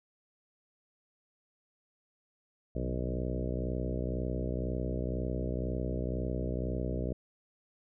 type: harmonic tone with a mistuned harmonic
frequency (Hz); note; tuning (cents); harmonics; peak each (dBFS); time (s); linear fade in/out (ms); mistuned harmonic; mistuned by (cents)
62; B1; +7; 1 / 2 / 3 / 4 / 5 / 6 / 7 / 8 / 9 / 10; -35 / -38 / -40 / -41 / -42 / -43 / -43 / -44 / -45 / -45; 2.75-7.13; 5; 2; +54
effects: none